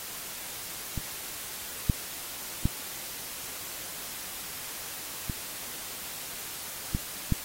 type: clicks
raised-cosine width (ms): 5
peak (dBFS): -19 / -9 / -11 / -19 / -14 / -11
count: 6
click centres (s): 0.977 / 1.898 / 2.655 / 5.298 / 6.949 / 7.323
effects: white hiss -39 dBFS RMS until 7.44 s + AAC 48 kbps